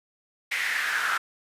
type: noise with high-pass filter sweep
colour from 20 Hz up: brown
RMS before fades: -27 dBFS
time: 0.51-1.18 s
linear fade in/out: 10 ms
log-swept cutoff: 2100 to 1400 Hz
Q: 5.5
effects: resampled to 32000 Hz